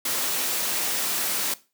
white high-pass noise, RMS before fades -26 dBFS, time 0.05-1.54 s, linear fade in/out 5 ms, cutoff 180 Hz, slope 12 dB/octave, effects noise-tail reverb RT60 0.3 s tail -18 dB re dry

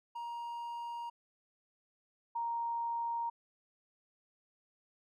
triangle / sine tone pair in turn, 942 / 933.3 Hz, A#5 / A#5, +18 / +2 cents, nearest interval unison, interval 16 cents, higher first, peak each -37 / -33 dBFS, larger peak second, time 0.15-1.1 / 2.35-3.3 s, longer neither, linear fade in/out 10 ms, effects none

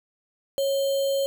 sine tone with sample-and-hold, 550 Hz, C#5, 14 cents flat, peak -21 dBFS, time 0.58-1.26 s, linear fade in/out 0 ms, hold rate 3675 Hz, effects none

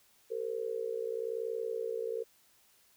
sine tone with amplitude modulation, 455.7 Hz, A#4, 39 cents flat, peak -29 dBFS, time 0.3-2.24 s, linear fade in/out 20 ms, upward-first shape sine, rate 61 Hz, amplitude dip 90%, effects white hiss -66 dBFS RMS until 2.96 s

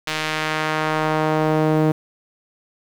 sawtooth tone with band-pass filter sweep, 155.56 Hz, D#3, in tune, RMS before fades -20 dBFS, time 0.07-1.92 s, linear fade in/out 5 ms, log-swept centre 3100 to 370 Hz, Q 0.85, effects 7-bit

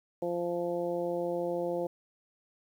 harmonic tone, 173.5 Hz, F3, 11 cents flat, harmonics 1 / 2 / 3 / 4 / 5, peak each -41 / -34 / -32 / -40 / -44 dBFS, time 0.22-1.87 s, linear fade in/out 5 ms, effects 10-bit

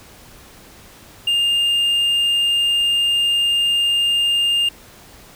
triangle tone, 2811 Hz, F7, 11 cents sharp, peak -13 dBFS, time 1.27-4.69 s, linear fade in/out 5 ms, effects pink hiss -44 dBFS RMS until 5.35 s

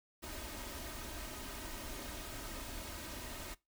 pink noise with comb filter, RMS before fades -45 dBFS, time 0.22-3.55 s, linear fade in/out 20 ms, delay 3.2 ms, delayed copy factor +0.6, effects noise-tail reverb RT60 0.2 s tail -20 dB re dry

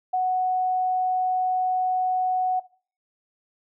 sine tone, 740 Hz, F#5, in tune, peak -20 dBFS, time 0.13-2.6 s, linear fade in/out 10 ms, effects noise-tail reverb RT60 0.4 s tail -18 dB re dry

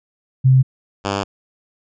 sine / 5% pulse tone pair in turn, 130.8 / 99.24 Hz, C3 / G2, 0 / +22 cents, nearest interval perfect fourth, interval 478 cents, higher first, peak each -8 dBFS, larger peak neither, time 0.44-0.63 / 1.04-1.24 s, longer second, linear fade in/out 20 ms, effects resampled to 16000 Hz

